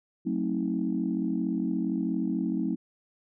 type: chord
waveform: sine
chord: F# diminished seventh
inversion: none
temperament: just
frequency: 185 / 222 / 266.4 / 319.7 Hz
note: F#3 / A3 / C4 / Eb4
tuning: 0 / +16 / +31 / +47 cents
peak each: -31 dBFS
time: 0.25-2.76 s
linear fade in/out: 20 ms
effects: tanh soft clip ceiling -16 dBFS